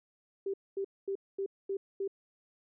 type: tone bursts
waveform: sine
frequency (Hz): 392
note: G4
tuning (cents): 0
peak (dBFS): -31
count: 6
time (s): 0.46-2.078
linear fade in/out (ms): 5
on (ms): 78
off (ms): 230
effects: none